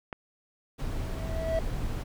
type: click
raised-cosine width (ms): 0.5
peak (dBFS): -20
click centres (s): 0.128
type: noise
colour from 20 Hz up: brown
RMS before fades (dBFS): -32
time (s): 0.78-2.04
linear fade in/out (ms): 20
type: tone with exponential growth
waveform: triangle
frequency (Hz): 650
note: E5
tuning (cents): -24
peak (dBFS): -22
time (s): 0.85-1.59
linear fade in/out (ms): 1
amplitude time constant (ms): 160
effects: none